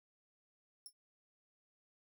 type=tone with exponential decay; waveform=10% pulse; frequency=5390 Hz; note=E8; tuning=38 cents sharp; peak=-39 dBFS; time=0.86-0.93 s; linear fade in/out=1 ms; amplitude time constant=15 ms; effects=none